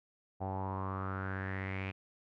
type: tone with low-pass filter sweep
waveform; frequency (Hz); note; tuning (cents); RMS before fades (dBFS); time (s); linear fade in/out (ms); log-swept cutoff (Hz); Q
sawtooth; 95.6; G2; -43; -38; 0.4-1.92; 20; 760 to 2500; 6.2
effects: none